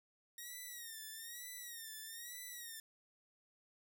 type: tone with vibrato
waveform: 5% pulse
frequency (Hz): 1864.7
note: A#6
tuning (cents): 0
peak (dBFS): -37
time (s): 0.38-2.8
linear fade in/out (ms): 2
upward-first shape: sine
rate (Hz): 1.1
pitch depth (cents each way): 110
effects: none